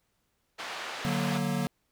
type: band-pass noise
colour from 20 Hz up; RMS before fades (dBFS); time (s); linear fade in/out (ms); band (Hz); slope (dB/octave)
pink; -38; 0.58-1.39; 20; 670 to 4100; 12
type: chord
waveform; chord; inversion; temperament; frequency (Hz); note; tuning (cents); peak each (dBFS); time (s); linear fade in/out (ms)
square; D augmented; none; equal with one note detuned; 146.83 / 185 / 235; D3 / F#3 / A#3; 0 / 0 / +14; -33 / -32 / -33; 1.05-1.67; 0
effects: pink hiss -75 dBFS RMS until 1.91 s